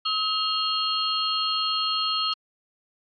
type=tone cluster; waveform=sine; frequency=1277 / 2834 / 3203 / 4278 Hz; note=D#6 / F7 / G7 / C8; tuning=+45 / +25 / +37 / +38 cents; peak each=-27 / -30 / -31 / -27 dBFS; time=0.05-2.34 s; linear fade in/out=10 ms; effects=AAC 48 kbps